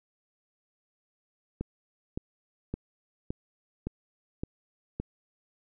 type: click train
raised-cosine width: 3 ms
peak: -19 dBFS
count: 7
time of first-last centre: 1.61-5 s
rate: 1.77 Hz
effects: none